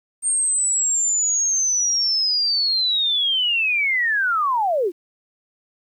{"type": "linear sweep", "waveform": "sine", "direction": "down", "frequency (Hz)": [8710, 314.5], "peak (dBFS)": -17, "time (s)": [0.22, 4.92], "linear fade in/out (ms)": 50, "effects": ["9-bit"]}